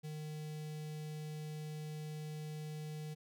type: tone with notch filter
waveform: square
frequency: 153 Hz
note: D#3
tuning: 29 cents flat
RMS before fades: -44 dBFS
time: 0.03-3.15 s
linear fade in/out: 20 ms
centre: 1200 Hz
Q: 0.84
effects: none